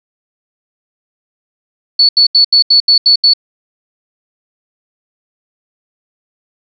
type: tone bursts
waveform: sine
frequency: 4437 Hz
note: C#8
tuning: 1 cent sharp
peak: -4 dBFS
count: 8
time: 1.99-3.336 s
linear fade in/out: 5 ms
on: 100 ms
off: 78 ms
effects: none